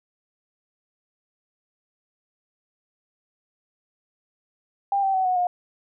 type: tone with pitch steps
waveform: sine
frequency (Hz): 796 / 775.1 / 754.8 / 735 / 715.7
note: G5 / G5 / F#5 / F#5 / F5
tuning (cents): +26 / -20 / +34 / -12 / +42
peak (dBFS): -19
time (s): 4.92-5.47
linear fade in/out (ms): 2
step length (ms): 110
effects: none